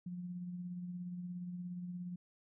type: tone with tremolo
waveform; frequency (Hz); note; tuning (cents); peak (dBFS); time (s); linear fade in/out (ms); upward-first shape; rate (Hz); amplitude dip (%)
sine; 177.9; F3; +32; -39; 0.06-2.16; 5; sine; 17; 35
effects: none